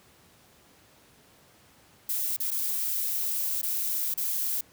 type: noise with dropouts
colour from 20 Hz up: violet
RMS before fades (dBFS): -29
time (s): 2.09-4.61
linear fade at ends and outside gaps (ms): 5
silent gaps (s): 2.366-2.401 / 2.507-2.514 / 3.616-3.63 / 4.141-4.175
effects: pink hiss -58 dBFS RMS until 4.72 s + high-pass 80 Hz 12 dB/octave